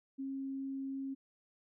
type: tone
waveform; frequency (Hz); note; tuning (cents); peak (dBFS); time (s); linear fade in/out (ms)
sine; 270.3; C#4; -44; -37; 0.18-1.15; 20
effects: none